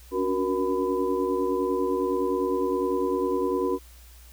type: tone cluster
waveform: sine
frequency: 277.9 / 287.8 / 369.4 / 472 / 1003 Hz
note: C#4 / D4 / F#4 / A#4 / B5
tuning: +4 / -35 / -3 / +22 / +26 cents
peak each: -32 / -32 / -26 / -28 / -32 dBFS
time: 0.11-3.79 s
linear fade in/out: 50 ms
effects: added 60 Hz sine -47 dBFS peak until 4.32 s + white hiss -54 dBFS RMS until 4.32 s